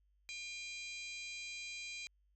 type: harmonic tone with a mistuned harmonic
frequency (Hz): 800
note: G5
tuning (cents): +35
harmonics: 3 / 4 / 5 / 6 / 7 / 8 / 9 / 10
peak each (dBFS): -45 / -56 / -51 / -55 / -63 / -55 / -57 / -65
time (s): 0.29-2.07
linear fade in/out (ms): 0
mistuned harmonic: 9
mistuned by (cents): +36
effects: added 50 Hz sine -70 dBFS peak until 2.35 s